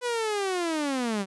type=linear sweep; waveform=sawtooth; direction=down; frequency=498.3 to 187 Hz; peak=-22 dBFS; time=0.01-1.26 s; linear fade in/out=50 ms; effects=resampled to 24000 Hz